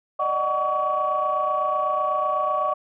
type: tone cluster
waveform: sine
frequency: 590 / 618 / 746 / 1129 Hz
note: D5 / D#5 / F#5 / C#6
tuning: +8 / -12 / +14 / +31 cents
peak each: -29 / -27 / -28 / -22 dBFS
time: 0.19-2.74 s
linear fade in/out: 10 ms
effects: tanh soft clip ceiling -12 dBFS